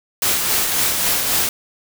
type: noise with tremolo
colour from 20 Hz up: white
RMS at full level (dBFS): -17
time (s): 0.22-1.49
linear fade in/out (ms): 2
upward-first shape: sine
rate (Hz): 3.7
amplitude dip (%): 35
effects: none